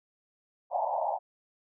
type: band-pass noise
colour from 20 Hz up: white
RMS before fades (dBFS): -30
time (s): 0.7-1.19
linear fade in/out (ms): 50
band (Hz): 580 to 930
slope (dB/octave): 96
effects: none